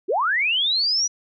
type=linear sweep; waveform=sine; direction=up; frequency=311.1 to 5920 Hz; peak=-18 dBFS; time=0.08-1.08 s; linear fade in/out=20 ms; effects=none